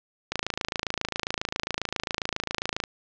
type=click train; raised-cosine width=0.2 ms; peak=-9 dBFS; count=70; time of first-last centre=0.32-2.838 s; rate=27.4 Hz; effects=low-pass 6000 Hz 12 dB/octave